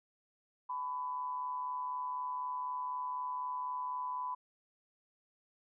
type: tone with amplitude modulation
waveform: sine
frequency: 1000 Hz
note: B5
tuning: 21 cents sharp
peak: -33 dBFS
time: 0.69-4.35 s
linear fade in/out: 10 ms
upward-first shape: sine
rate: 144 Hz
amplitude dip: 50%
effects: none